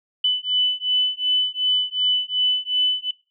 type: beating tone pair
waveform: sine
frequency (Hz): 2998 / 3000.7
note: F#7 / F#7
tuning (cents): +22 / +24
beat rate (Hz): 2.7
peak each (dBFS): -21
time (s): 0.24-3.11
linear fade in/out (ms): 5
effects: noise-tail reverb RT60 0.3 s tail -20 dB re dry